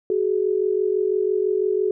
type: tone pair together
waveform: sine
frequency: 376 / 422 Hz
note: F#4 / G#4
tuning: +28 / +28 cents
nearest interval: major second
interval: 200 cents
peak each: -21 / -21 dBFS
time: 0.1-1.91 s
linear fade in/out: 2 ms
effects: none